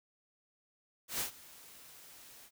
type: noise with ADSR envelope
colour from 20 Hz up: white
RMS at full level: -34 dBFS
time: 1.08-2.51 s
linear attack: 120 ms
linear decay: 110 ms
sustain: -21 dB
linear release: 63 ms
effects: none